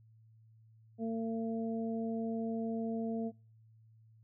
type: harmonic tone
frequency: 226.1 Hz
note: A3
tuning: 47 cents sharp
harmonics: 1 / 2 / 3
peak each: -34 / -40 / -44 dBFS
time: 0.98-3.32 s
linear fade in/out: 50 ms
effects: noise-tail reverb RT60 0.4 s tail -26 dB re dry + added 111 Hz sine -59 dBFS peak until 4.23 s